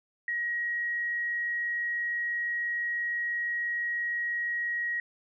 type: tone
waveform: sine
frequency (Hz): 1897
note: A#6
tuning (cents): +30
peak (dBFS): -28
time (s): 0.28-5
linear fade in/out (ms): 2
effects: none